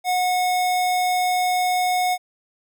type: tone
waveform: square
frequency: 729 Hz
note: F#5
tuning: 26 cents flat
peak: -19 dBFS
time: 0.04-2.18 s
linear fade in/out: 50 ms
effects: none